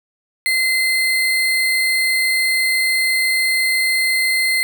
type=tone with sample-and-hold; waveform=sine; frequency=2066 Hz; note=C7; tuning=22 cents flat; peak=-14 dBFS; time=0.46-4.63 s; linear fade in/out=0 ms; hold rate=6300 Hz; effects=none